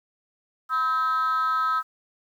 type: tone with frequency modulation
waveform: sine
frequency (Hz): 1288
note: E6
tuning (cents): -41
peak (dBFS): -19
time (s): 0.69-1.83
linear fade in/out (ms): 50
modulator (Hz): 281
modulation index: 0.54
effects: tanh soft clip ceiling -19 dBFS + 9-bit